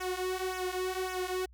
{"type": "tone with flanger", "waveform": "sawtooth", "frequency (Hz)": 370, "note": "F#4", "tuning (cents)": 0, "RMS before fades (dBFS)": -34, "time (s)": [0, 1.46], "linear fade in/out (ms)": 10, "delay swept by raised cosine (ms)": [0.22, 4.02], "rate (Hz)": 1.8, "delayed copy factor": -0.8, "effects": ["added 60 Hz sine -53 dBFS peak until 1.53 s"]}